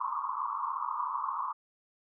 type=band-pass noise; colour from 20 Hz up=white; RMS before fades=-34 dBFS; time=0-1.53 s; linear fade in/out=10 ms; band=930 to 1200 Hz; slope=96 dB/octave; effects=none